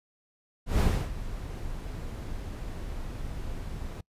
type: noise with ADSR envelope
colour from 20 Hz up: brown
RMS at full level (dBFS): -20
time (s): 0.66-4.01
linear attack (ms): 140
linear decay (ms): 290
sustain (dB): -16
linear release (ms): 7
effects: noise-tail reverb RT60 0.1 s tail -25 dB re dry + resampled to 32000 Hz